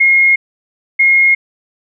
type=tone pair in turn; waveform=sine; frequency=2149 / 2149 Hz; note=C7 / C7; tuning=+46 / +46 cents; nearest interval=unison; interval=0 cents; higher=neither; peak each=-6 dBFS; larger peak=neither; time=0-0.36 / 0.99-1.35 s; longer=neither; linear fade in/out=10 ms; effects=none